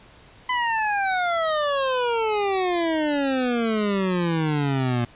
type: exponential sweep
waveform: 25% pulse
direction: down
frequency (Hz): 1012 to 117.7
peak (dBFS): -17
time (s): 0.49-5.05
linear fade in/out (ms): 5
effects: pink hiss -50 dBFS RMS until 5.15 s + resampled to 8000 Hz